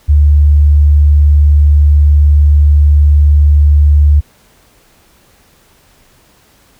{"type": "tone", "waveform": "sine", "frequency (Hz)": 73.42, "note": "D2", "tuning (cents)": 0, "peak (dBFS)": -3, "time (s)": [0.08, 4.21], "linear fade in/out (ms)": 20, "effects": ["pink hiss -48 dBFS RMS until 6.79 s"]}